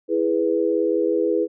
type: chord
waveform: sine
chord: E major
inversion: none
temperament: equal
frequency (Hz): 329.6 / 415.3 / 493.9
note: E4 / G#4 / B4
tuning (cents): 0 / 0 / 0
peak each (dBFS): -22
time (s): 0.08-1.48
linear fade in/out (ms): 50
effects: none